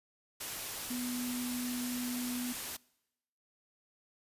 sine tone in noise, 246.9 Hz, B3, in tune, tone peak -35 dBFS, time 0.9-2.53 s, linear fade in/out 10 ms, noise white, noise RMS -40 dBFS, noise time 0.4-2.77 s, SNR +2 dB, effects noise-tail reverb RT60 0.9 s tail -24 dB re dry + resampled to 32000 Hz

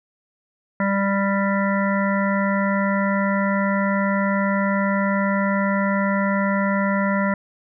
harmonic tone, 197.5 Hz, G3, 13 cents sharp, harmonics 1 / 3 / 5 / 7 / 9 / 10, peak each -20 / -25 / -27 / -28 / -30 / -30 dBFS, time 0.8-7.34 s, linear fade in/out 2 ms, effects none

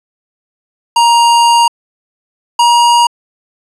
square tone pair in turn, 939 / 949.4 Hz, A#5 / A#5, +12 / +31 cents, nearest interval unison, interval 19 cents, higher second, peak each -6 dBFS, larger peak neither, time 0.96-1.68 / 2.59-3.07 s, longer first, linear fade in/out 5 ms, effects resampled to 22050 Hz + 8-bit

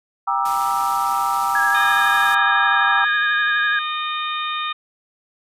sine chord, E half-diminished seventh, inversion first, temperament just, 791.1 / 949.3 / 1186.7 / 1318.5 Hz, G5 / Bb5 / D6 / E6, +16 / +31 / +18 / 0 cents, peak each -23 dBFS, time 0.27-3.05 s, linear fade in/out 10 ms
white noise, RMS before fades -34 dBFS, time 0.45-2.35 s, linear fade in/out 5 ms
sine tone with vibrato, 1651 Hz, G#6, 11 cents flat, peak -17 dBFS, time 1.55-3.79 s, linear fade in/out 2 ms, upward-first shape triangle, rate 12 Hz, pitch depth 31 cents each way
harmonic tone, 612 Hz, D#5, 29 cents flat, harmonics 2 / 3 / 4 / 5 / 6, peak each -24 / -33 / -30 / -35 / -28 dBFS, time 1.74-4.73 s, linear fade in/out 10 ms
effects resampled to 32000 Hz

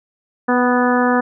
harmonic tone with a mistuned harmonic, 246.9 Hz, B3, in tune, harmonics 1 / 2 / 3 / 4 / 5 / 6 / 7, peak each -16 / -19 / -21 / -22 / -23 / -24 / -24 dBFS, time 0.48-1.21 s, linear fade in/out 10 ms, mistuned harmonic 3, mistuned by +18 cents, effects none

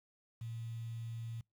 sine tone with quantisation, 114.9 Hz, A#2, 25 cents flat, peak -40 dBFS, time 0.41-1.41 s, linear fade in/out 5 ms, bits 10, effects noise-tail reverb RT60 0.2 s tail -26 dB re dry

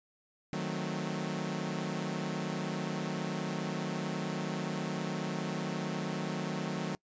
sawtooth chord, D# diminished seventh, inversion none, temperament equal, 155.56 / 185 / 220 / 261.6 Hz, D#3 / F#3 / A3 / C4, 0 / 0 / 0 / 0 cents, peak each -34 / -33 / -36 / -39 dBFS, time 0.53-6.95 s, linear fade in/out 0 ms, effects noise-tail reverb RT60 0.1 s tail -25 dB re dry + resampled to 16000 Hz

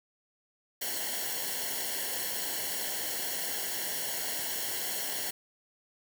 white noise with comb filter, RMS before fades -34 dBFS, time 0.81-5.31 s, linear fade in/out 10 ms, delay 0.81 ms, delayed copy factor -0.75, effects none

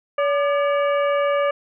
harmonic tone with a mistuned harmonic, 570 Hz, C#5, 48 cents sharp, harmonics 1 / 2 / 3 / 4 / 5, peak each -18 / -24 / -31 / -32 / -36 dBFS, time 0.18-1.51 s, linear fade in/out 5 ms, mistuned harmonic 2, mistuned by +84 cents, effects none

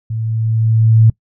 sine tone with level ramp, 111.8 Hz, A2, 28 cents sharp, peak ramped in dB -18 to -4 dBFS, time 0.1-1.1 s, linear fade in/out 5 ms, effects noise-tail reverb RT60 0.1 s tail -23 dB re dry

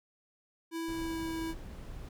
square tone with pitch glide, 329.6 to 326 Hz, E4 to E4, 0 to -19 cents, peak -35 dBFS, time 0.71-1.55 s, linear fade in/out 50 ms, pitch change -19 cents, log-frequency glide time 0.82-1.29 s
brown noise, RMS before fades -44 dBFS, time 0.88-2.09 s, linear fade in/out 5 ms
effects none

